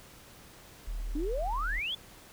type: tone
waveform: sine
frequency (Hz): 39.11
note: D#1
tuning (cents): +10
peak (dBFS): -32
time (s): 0.87-1.8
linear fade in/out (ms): 10
type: exponential sweep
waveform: sine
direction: up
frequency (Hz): 278 to 3540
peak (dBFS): -31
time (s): 1.15-1.95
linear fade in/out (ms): 5
effects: pink hiss -53 dBFS RMS until 2.32 s